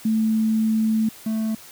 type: tone pair in turn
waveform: sine / triangle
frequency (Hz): 220 / 220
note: A3 / A3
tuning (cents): 0 / 0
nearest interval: unison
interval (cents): 0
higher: neither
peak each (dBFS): -17 / -19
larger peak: first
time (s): 0.05-1.09 / 1.26-1.55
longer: first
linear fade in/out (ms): 5
effects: white hiss -44 dBFS RMS until 1.71 s